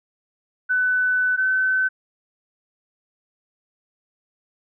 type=tone pair in turn; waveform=sine; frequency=1500 / 1522.7 Hz; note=F#6 / F#6; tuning=+23 / +49 cents; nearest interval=unison; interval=26 cents; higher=second; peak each=-17 dBFS; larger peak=neither; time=0.69-1.37 / 1.37-1.89 s; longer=first; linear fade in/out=20 ms; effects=none